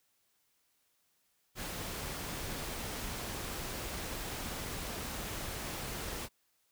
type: noise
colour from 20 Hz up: pink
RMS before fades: -40 dBFS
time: 1.55-6.29 s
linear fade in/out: 50 ms
effects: white hiss -75 dBFS RMS until 6.71 s